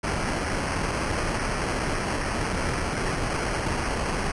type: noise with sample-and-hold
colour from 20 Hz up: pink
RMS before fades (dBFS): -27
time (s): 0.03-4.32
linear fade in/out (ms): 10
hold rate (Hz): 3675
effects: resampled to 24000 Hz